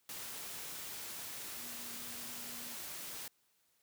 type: tone in noise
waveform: sine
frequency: 239.6 Hz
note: A#3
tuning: 48 cents sharp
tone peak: -56 dBFS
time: 1.57-2.75 s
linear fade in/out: 2 ms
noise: white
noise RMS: -45 dBFS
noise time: 0.09-3.28 s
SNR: -14 dB
effects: white hiss -75 dBFS RMS until 3.82 s + high-pass 60 Hz 12 dB/octave